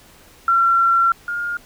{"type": "tone pair in turn", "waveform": "sine", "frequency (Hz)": [1362, 1415.9], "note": ["F6", "F6"], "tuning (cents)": [-44, 23], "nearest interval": "minor second", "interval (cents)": 67, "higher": "second", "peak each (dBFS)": [-12, -21], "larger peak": "first", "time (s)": [[0.48, 1.12], [1.28, 1.57]], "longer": "first", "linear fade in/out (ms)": 2, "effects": ["pink hiss -48 dBFS RMS until 1.65 s"]}